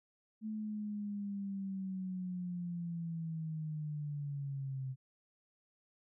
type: linear sweep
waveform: sine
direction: down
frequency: 218.1 to 130 Hz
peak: -37 dBFS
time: 0.41-4.96 s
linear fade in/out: 50 ms
effects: none